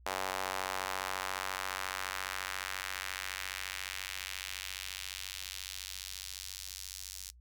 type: tone with high-pass filter sweep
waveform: sawtooth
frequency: 94.4 Hz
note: F#2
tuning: 35 cents sharp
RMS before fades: -40 dBFS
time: 0.06-7.31 s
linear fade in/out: 5 ms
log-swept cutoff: 730 to 5600 Hz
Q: 1.2
effects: noise-tail reverb RT60 0.1 s tail -23 dB re dry + added 60 Hz sine -55 dBFS peak until 7.4 s